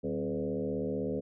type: tone with frequency modulation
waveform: sine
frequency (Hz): 342.9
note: F4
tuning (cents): -32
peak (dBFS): -30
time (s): 0.03-1.21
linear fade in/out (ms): 20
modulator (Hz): 75.9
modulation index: 2.6
effects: none